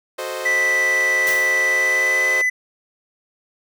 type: chord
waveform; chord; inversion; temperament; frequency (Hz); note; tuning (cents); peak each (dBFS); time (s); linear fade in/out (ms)
sawtooth; F# diminished seventh; none; equal; 370 / 440 / 523.3 / 622.3; F#4 / A4 / C5 / Eb5; 0 / 0 / 0 / 0; -29 / -30 / -24 / -27; 0.18-2.42; 10
type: tone with pitch glide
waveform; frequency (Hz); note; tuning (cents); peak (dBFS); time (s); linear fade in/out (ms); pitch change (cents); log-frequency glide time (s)
triangle; 1975.5 to 2003; B6 to B6; 0 to +24; -14; 0.45-2.5; 10; +24; 1.6-2.28
type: noise with exponential decay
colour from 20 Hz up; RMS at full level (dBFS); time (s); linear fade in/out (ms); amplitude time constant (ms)
white; -26; 1.27-1.73; 0; 100
effects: none